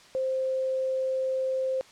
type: tone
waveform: sine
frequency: 524 Hz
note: C5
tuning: 2 cents sharp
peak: -25 dBFS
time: 0.15-1.81 s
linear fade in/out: 0 ms
effects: white hiss -53 dBFS RMS until 1.91 s + low-pass 6000 Hz 12 dB/octave